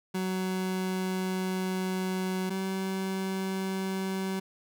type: tone pair in turn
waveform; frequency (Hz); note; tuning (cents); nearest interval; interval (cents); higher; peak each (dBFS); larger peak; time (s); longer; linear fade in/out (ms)
30% pulse; 186.6 / 190.74; F#3 / G3; +15 / -47; unison; 38; second; -26 / -27; first; 0.14-2.5 / 2.5-4.4; first; 10
effects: none